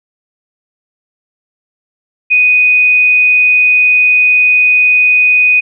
sine tone, 2489 Hz, D#7, in tune, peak -5 dBFS, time 2.3-5.61 s, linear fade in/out 20 ms, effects none

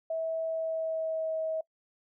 sine tone with pitch glide, 649 to 639 Hz, E5 to D#5, -27 to +46 cents, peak -29 dBFS, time 0.1-1.61 s, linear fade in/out 5 ms, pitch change -27 cents, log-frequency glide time 0.45-1.38 s, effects noise-tail reverb RT60 0.1 s tail -22 dB re dry

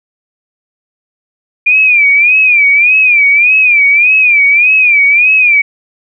sine tone with vibrato, 2401 Hz, D7, 38 cents sharp, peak -4 dBFS, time 1.66-5.62 s, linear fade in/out 10 ms, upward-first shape sine, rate 1.7 Hz, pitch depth 120 cents each way, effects none

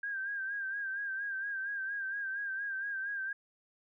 sine tone with vibrato, 1597 Hz, G6, 32 cents sharp, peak -34 dBFS, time 0.03-3.33 s, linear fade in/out 5 ms, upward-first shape sine, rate 4.3 Hz, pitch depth 59 cents each way, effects none

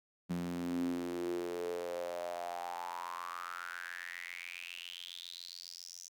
sawtooth tone with high-pass filter sweep, 87.31 Hz, F2, in tune, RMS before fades -41 dBFS, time 0.29-6.09 s, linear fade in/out 20 ms, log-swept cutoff 190 to 6100 Hz, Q 7.6, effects none

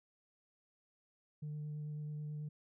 sine tone with vibrato, 150 Hz, D3, 37 cents sharp, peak -38 dBFS, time 1.42-2.49 s, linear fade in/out 10 ms, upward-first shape sine, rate 9.2 Hz, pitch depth 10 cents each way, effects tanh soft clip ceiling -38 dBFS

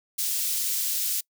white high-pass noise, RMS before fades -27 dBFS, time 0.18-1.21 s, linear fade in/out 10 ms, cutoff 4100 Hz, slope 12 dB/octave, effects noise-tail reverb RT60 0.1 s tail -25 dB re dry

